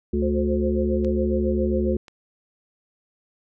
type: harmonic tone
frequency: 72.5 Hz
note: D2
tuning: 22 cents flat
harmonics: 1 / 3 / 5 / 6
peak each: -25 / -24 / -24 / -34 dBFS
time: 0.13-1.97 s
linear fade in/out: 5 ms
type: tone with tremolo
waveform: sine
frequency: 523.3 Hz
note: C5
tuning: in tune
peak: -24 dBFS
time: 0.22-1.97 s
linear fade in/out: 5 ms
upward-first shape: sine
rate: 7.3 Hz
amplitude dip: 95%
type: clicks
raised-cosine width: 0.2 ms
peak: -26 dBFS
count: 2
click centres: 1.047 / 2.082 s
effects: none

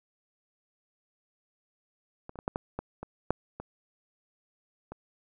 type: clicks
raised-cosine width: 1 ms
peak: -27 / -30 / -25 / -15 / -16 / -19 / -24 / -10 / -24 / -26 dBFS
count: 10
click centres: 2.294 / 2.357 / 2.389 / 2.479 / 2.559 / 2.79 / 3.03 / 3.306 / 3.6 / 4.92 s
effects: none

